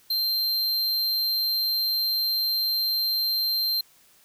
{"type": "tone", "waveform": "square", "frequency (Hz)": 4152, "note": "C8", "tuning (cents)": -14, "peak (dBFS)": -23, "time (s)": [0.1, 3.81], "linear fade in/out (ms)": 5, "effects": ["white hiss -58 dBFS RMS until 4.24 s"]}